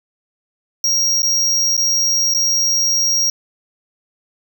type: tone with dropouts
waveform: square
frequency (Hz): 5630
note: F8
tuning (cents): +13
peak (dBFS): -14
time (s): 0.84-3.3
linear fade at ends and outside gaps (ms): 2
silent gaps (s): 1.221-1.23 / 1.768-1.777 / 2.339-2.347
effects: none